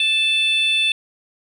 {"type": "tone pair together", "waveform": "sine", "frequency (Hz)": [2637, 3520], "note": ["E7", "A7"], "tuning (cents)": [0, 0], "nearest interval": "perfect fourth", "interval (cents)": 500, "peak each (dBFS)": -16, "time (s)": [0, 0.92], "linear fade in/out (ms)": 2, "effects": ["tanh soft clip ceiling -12 dBFS"]}